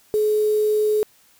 sine tone with quantisation, 425.5 Hz, G#4, 42 cents sharp, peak -16 dBFS, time 0.14-1.03 s, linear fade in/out 0 ms, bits 6, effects white hiss -56 dBFS RMS until 1.39 s

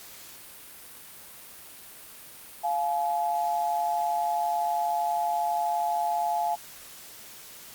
sine tone pair together, 698.5 / 850.8 Hz, F5 / G#5, 0 / +42 cents, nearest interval minor third, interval 342 cents, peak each -27 dBFS, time 2.63-6.56 s, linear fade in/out 20 ms, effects white hiss -46 dBFS RMS until 7.74 s + Opus 48 kbps

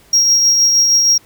triangle tone with tremolo, 5610 Hz, F8, 7 cents sharp, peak -6 dBFS, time 0.13-1.18 s, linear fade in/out 5 ms, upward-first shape triangle, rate 6.4 Hz, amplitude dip 35%, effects pink hiss -48 dBFS RMS until 1.25 s

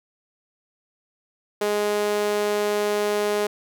sawtooth tone with high-pass filter, 207.7 Hz, G#3, in tune, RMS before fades -23 dBFS, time 1.61-3.47 s, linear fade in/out 5 ms, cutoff 440 Hz, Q 2.3, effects none

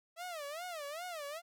sawtooth tone with vibrato, 642 Hz, E5, 46 cents flat, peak -37 dBFS, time 0.16-1.42 s, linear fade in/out 50 ms, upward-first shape sine, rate 2.5 Hz, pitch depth 220 cents each way, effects none

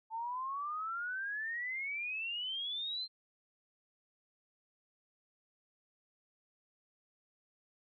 sine exponential sweep, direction up, 880 to 4174 Hz, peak -36 dBFS, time 0.1-3.08 s, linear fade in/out 50 ms, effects none

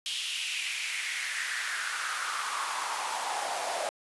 pink noise with high-pass filter sweep, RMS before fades -33 dBFS, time 0.06-3.89 s, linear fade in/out 0 ms, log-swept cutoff 3200 to 640 Hz, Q 4, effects resampled to 24000 Hz

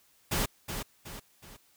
pink noise with echo, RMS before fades -29 dBFS, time 0.31-0.46 s, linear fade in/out 10 ms, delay 370 ms, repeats 3, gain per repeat -7 dB, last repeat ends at 1.57 s, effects white hiss -65 dBFS RMS until 1.76 s

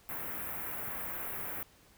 white band-stop noise, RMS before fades -39 dBFS, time 0.09-1.63 s, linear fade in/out 0 ms, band 2100 to 13000 Hz, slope 24 dB/octave, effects pink hiss -62 dBFS RMS until 1.97 s

